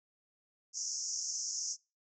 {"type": "band-pass noise", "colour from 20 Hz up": "pink", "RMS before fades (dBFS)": -38, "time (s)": [0.73, 1.77], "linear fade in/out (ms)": 50, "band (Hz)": [5300, 6900], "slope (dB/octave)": 96, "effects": ["noise-tail reverb RT60 0.3 s tail -25 dB re dry"]}